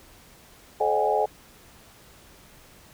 sine tone cluster, 430 / 533 / 612 / 748 / 825 Hz, A4 / C5 / D#5 / F#5 / G#5, -40 / +32 / -29 / +19 / -12 cents, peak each -26 / -29 / -27 / -27 / -25 dBFS, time 0.8-1.26 s, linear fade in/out 10 ms, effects pink hiss -52 dBFS RMS until 2.93 s

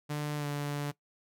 sawtooth tone with pitch glide, 148.4 to 145.01 Hz, D3 to D3, +18 to -22 cents, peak -28 dBFS, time 0.09-0.92 s, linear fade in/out 20 ms, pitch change -40 cents, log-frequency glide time 0.37-0.46 s, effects noise-tail reverb RT60 0.1 s tail -18 dB re dry

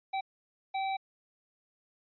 square tone bursts at uneven times, 773 Hz, G5, 24 cents flat, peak -31 dBFS, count 2, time 0.13-0.21 / 0.74-0.97 s, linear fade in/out 10 ms, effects resampled to 11025 Hz

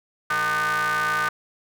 45% pulse ring-modulated tone, 147.9 Hz, D3, 13 cents sharp, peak -18 dBFS, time 0.3-1.29 s, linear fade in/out 5 ms, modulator 1360 Hz, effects none

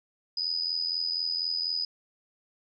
sine tone with amplitude modulation, 4979 Hz, D#8, in tune, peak -24 dBFS, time 0.37-1.85 s, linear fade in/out 5 ms, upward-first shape sine, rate 84.1 Hz, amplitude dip 70%, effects none

